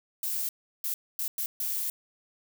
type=noise bursts at uneven times; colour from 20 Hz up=violet; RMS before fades=-31 dBFS; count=5; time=0.23-0.49 / 0.84-0.94 / 1.19-1.28 / 1.38-1.46 / 1.6-1.9 s; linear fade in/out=2 ms; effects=none